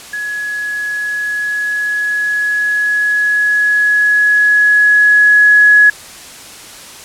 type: tone with level ramp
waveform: sine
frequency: 1684 Hz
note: G#6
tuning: 24 cents sharp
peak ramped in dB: -18 to -3 dBFS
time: 0.13-5.9 s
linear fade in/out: 5 ms
effects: white hiss -33 dBFS RMS until 7.04 s + low-pass 10000 Hz 12 dB/octave